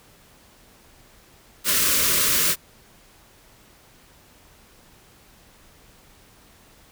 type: band-stop noise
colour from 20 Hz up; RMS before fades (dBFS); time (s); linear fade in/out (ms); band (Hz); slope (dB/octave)
white; -20; 1.64-2.56; 50; 630 to 1000; 96
effects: pink hiss -53 dBFS RMS until 6.91 s